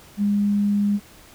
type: tone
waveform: sine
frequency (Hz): 204.1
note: G#3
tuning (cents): -30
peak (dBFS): -17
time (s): 0.17-1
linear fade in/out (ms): 50
effects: pink hiss -48 dBFS RMS until 1.34 s

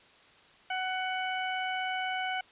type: harmonic tone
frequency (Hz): 746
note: F#5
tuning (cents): +14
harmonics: 1 / 2 / 3 / 4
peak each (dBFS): -33 / -36 / -38 / -39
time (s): 0.7-2.41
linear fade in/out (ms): 5
effects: white hiss -58 dBFS RMS until 2.51 s + resampled to 8000 Hz

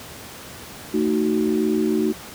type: chord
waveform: sine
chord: D# diminished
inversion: second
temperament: just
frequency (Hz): 224 / 311.1 / 373.4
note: A3 / D#4 / F#4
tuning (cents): +31 / 0 / +16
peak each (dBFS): -22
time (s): 0.93-2.13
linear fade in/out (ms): 20
effects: pink hiss -38 dBFS RMS until 2.34 s + high-pass 80 Hz 12 dB/octave

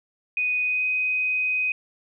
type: tone with pitch glide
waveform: sine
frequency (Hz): 2489 to 2508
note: D#7 to D#7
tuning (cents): 0 to +13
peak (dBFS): -21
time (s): 0.37-1.72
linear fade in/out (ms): 2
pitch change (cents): +13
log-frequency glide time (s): 0.62-0.85
effects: none

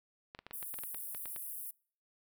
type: clicks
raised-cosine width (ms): 0.3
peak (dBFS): -30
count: 12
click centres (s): 0.349 / 0.39 / 0.466 / 0.51 / 0.628 / 0.741 / 0.788 / 0.836 / 0.946 / 1.148 / 1.257 / 1.362
type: high-pass noise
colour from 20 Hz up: pink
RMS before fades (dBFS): -43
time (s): 0.53-1.71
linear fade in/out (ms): 5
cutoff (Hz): 10000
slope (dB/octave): 48
effects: noise-tail reverb RT60 0.5 s tail -26 dB re dry

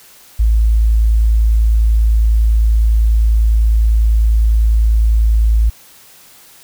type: tone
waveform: sine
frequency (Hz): 55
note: A1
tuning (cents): 0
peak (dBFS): -8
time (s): 0.39-5.7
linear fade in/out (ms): 10
effects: white hiss -43 dBFS RMS until 6.63 s

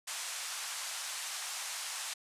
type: band-pass noise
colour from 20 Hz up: white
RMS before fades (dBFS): -40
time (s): 0.07-2.14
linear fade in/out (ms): 10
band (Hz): 730 to 9500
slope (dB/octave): 24
effects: resampled to 32000 Hz

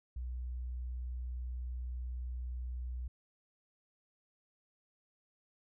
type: tone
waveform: sine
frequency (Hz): 61.74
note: B1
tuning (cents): 0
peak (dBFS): -37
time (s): 0.16-3.08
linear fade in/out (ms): 5
effects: none

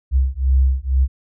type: beating tone pair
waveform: sine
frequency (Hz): 64.9 / 67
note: C2 / C2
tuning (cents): -13 / +42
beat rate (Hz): 2.1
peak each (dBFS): -16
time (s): 0.11-1.08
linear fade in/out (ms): 50
effects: none

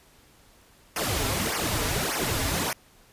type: noise with flanger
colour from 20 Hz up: pink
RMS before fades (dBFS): -27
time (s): 0.96-2.73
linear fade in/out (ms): 2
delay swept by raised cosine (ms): 0.25 to 5.65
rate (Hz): 1.7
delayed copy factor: -0.95
effects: pink hiss -57 dBFS RMS until 3.12 s + resampled to 32000 Hz

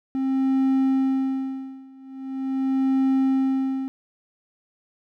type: tone with tremolo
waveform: triangle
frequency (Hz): 266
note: C4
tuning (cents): +29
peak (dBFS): -15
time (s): 0.15-3.88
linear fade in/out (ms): 0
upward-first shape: sine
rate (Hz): 0.42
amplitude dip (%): 95
effects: none

